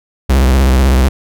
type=tone with vibrato; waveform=45% pulse; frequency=65.41 Hz; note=C2; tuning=in tune; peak=-7 dBFS; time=0.29-1.09 s; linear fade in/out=10 ms; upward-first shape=sine; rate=16 Hz; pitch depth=120 cents each way; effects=none